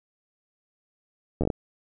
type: slowing click train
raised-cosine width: 2 ms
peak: -12 dBFS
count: 6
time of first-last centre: 1.41-1.502 s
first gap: 11 ms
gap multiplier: 1.26
effects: none